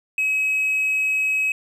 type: tone with hard clipping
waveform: sine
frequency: 2550 Hz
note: D#7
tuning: 42 cents sharp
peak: -19 dBFS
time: 0.18-1.52 s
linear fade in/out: 2 ms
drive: 2 dB
effects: none